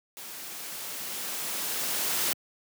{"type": "noise with level ramp", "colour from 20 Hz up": "white", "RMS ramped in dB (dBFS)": [-42, -27], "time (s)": [0.17, 2.33], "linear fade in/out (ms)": 0, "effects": ["high-pass 150 Hz 12 dB/octave"]}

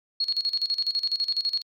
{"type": "tone with tremolo", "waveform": "sine", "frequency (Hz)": 4316, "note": "C#8", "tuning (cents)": -47, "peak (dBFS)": -21, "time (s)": [0.2, 1.62], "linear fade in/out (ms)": 5, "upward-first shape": "square", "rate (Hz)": 12, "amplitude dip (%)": 80, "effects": ["MP3 96 kbps"]}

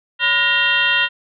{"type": "tone with frequency modulation", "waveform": "sine", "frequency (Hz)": 2311, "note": "D7", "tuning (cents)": -28, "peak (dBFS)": -13, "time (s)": [0.19, 1.09], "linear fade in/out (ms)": 50, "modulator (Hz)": 437, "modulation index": 2.4, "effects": []}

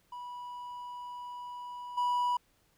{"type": "tone with level steps", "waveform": "triangle", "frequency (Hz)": 979, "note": "B5", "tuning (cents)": -15, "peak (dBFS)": [-38, -25], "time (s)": [0.12, 2.37], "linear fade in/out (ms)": 5, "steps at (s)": 1.97, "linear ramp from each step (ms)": 10, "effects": ["pink hiss -70 dBFS RMS until 2.77 s"]}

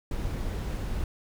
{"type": "noise", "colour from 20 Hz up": "brown", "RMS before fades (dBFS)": -31, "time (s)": [0.11, 1.04], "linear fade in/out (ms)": 2, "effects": []}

